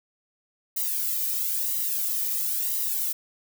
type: noise with flanger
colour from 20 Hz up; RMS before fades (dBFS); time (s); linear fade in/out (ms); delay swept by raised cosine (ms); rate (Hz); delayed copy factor
violet; -27; 0.76-3.13; 10; 1 to 1.67; 1; +0.8
effects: none